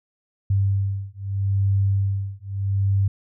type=beating tone pair; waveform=sine; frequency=98 / 98.79 Hz; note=G2 / G2; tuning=0 / +14 cents; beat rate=0.79 Hz; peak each=-22 dBFS; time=0.5-3.08 s; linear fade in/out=5 ms; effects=none